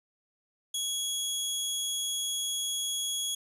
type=tone; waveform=20% pulse; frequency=3335 Hz; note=G#7; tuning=7 cents sharp; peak=-24 dBFS; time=0.74-3.35 s; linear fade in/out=5 ms; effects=11-bit